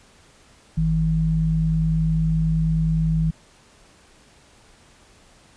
sine tone pair together, 50.33 / 159.8 Hz, G1 / D#3, +46 / +47 cents, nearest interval octave + minor sixth, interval 2001 cents, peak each -24 / -18 dBFS, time 0.77-3.31 s, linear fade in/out 10 ms, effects pink hiss -53 dBFS RMS until 5.56 s + resampled to 22050 Hz

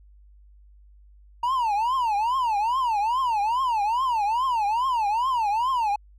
triangle tone with vibrato, 928 Hz, A#5, 8 cents flat, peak -19 dBFS, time 1.43-5.96 s, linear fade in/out 5 ms, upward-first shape triangle, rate 2.4 Hz, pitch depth 270 cents each way, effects added 50 Hz sine -49 dBFS peak until 6.18 s

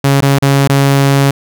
sawtooth tone with dropouts, 138.59 Hz, C#3, in tune, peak -3 dBFS, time 0.04-1.31 s, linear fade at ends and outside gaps 5 ms, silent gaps 0.209-0.223 / 0.387-0.423 / 0.677-0.695 s, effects none

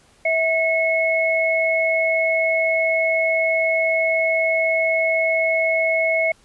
sine tone pair together, 650.4 / 2186 Hz, E5 / C#7, -23 / -25 cents, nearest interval octave + major sixth, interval 2098 cents, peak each -19 dBFS, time 0.25-6.32 s, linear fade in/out 5 ms, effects pink hiss -55 dBFS RMS until 6.44 s + resampled to 24000 Hz

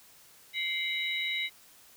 sine tone cluster, 2096 / 2261 / 2968 / 3839 Hz, C7 / C#7 / F#7 / B7, +2 / +34 / +5 / -50 cents, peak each -32 / -40 / -39 / -34 dBFS, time 0.53-1.5 s, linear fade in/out 50 ms, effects white hiss -57 dBFS RMS until 1.96 s

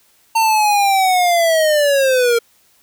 square linear sweep, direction down, 908 to 460 Hz, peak -12 dBFS, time 0.35-2.39 s, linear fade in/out 10 ms, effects white hiss -55 dBFS RMS until 2.82 s

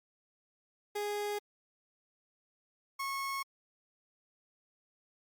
30% pulse tone pair in turn, 413.4 / 1094.1 Hz, G#4 / C#6, -8 / -23 cents, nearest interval octave + perfect fourth, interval 1685 cents, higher second, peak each -31 / -32 dBFS, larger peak first, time 0.95-1.39 / 2.99-3.43 s, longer neither, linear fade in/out 10 ms, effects Opus 48 kbps

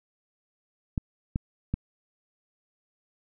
clicks, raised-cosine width 5 ms, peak -14 dBFS, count 3, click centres 0.978 / 1.359 / 1.74 s, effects none

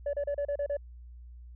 sine tone bursts, 573 Hz, D5, 43 cents flat, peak -26 dBFS, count 7, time 0.06-0.769 s, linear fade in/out 5 ms, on 73 ms, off 33 ms, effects tanh soft clip ceiling -26 dBFS + added 60 Hz sine -45 dBFS peak until 1.55 s

